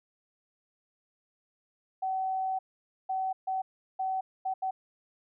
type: tone bursts at uneven times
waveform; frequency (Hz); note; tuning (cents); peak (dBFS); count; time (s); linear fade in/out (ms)
sine; 759; F#5; +44; -28; 6; 2.02-2.59 / 3.09-3.33 / 3.47-3.62 / 3.99-4.21 / 4.45-4.54 / 4.62-4.71; 10
effects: none